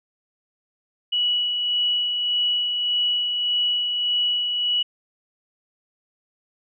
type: tone with tremolo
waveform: sine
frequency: 2935 Hz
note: F#7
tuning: 15 cents flat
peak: -18 dBFS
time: 1.12-4.83 s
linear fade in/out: 10 ms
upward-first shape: sine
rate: 1.7 Hz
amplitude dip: 35%
effects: none